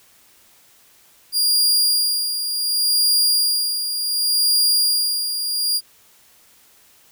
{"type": "tone with tremolo", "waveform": "sawtooth", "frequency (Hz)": 4819, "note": "D8", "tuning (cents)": 44, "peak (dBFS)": -11, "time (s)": [1.32, 5.81], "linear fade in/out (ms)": 50, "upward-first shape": "sine", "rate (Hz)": 0.68, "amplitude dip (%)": 60, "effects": ["white hiss -53 dBFS RMS until 7.11 s"]}